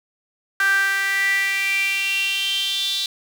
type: tone with high-pass filter sweep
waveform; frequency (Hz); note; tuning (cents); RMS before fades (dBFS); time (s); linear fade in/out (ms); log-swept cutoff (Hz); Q
sawtooth; 392; G4; 0; -21; 0.6-3.06; 2; 1500 to 3800; 8.6
effects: none